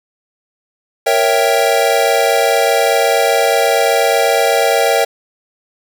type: chord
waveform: square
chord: A# diminished seventh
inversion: none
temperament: equal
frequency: 466.2 / 554.4 / 659.3 / 784 Hz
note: A#4 / C#5 / E5 / G5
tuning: 0 / 0 / 0 / 0 cents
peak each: -17 dBFS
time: 1.06-5.05 s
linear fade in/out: 10 ms
effects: none